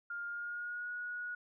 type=tone with pitch glide; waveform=sine; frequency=1408 to 1455.1 Hz; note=F6 to F#6; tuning=+14 to -29 cents; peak=-38 dBFS; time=0.1-1.35 s; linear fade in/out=5 ms; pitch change=+57 cents; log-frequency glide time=0.27-0.9 s; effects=none